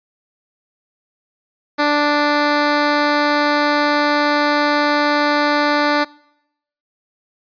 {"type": "tone", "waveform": "10% pulse", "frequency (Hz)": 293.7, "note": "D4", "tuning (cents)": 0, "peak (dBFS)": -5, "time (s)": [1.78, 6.05], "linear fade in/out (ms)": 20, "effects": ["noise-tail reverb RT60 0.8 s tail -24 dB re dry", "resampled to 11025 Hz"]}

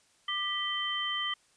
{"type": "tone cluster", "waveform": "sine", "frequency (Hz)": [1192, 1965, 3103], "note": ["D6", "B6", "G7"], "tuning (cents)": [25, -9, -18], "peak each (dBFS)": [-36, -36, -32], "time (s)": [0.28, 1.34], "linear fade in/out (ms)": 5, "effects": ["white hiss -66 dBFS RMS until 1.56 s", "resampled to 22050 Hz"]}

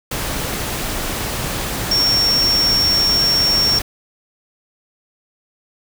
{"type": "tone in noise", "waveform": "sine", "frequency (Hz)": 5500, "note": "F8", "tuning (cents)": -27, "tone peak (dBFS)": -13, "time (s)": [1.91, 3.79], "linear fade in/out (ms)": 5, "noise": "pink", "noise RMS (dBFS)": -23, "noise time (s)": [0.11, 3.82], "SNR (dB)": 7, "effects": []}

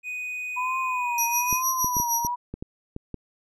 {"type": "tone", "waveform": "triangle", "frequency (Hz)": 2489, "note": "D#7", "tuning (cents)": 0, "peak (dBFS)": -28, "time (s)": [0.03, 1.63], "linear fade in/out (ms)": 50}
{"type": "tone with vibrato", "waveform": "sine", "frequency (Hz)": 987.8, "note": "B5", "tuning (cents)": 0, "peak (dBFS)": -25, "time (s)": [0.56, 2.36], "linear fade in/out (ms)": 20, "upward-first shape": "triangle", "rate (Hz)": 1.1, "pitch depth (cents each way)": 110}
{"type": "tone with tremolo", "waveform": "30% pulse", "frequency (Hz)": 5800, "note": "F#8", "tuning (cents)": -35, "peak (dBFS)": -18, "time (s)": [1.18, 2.27], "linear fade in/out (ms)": 2, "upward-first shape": "sine", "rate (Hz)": 6.5, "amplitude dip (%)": 75}
{"type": "clicks", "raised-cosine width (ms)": 3, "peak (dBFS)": -20, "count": 9, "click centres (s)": [1.528, 1.845, 1.968, 2, 2.249, 2.54, 2.625, 2.964, 3.143]}
{"effects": []}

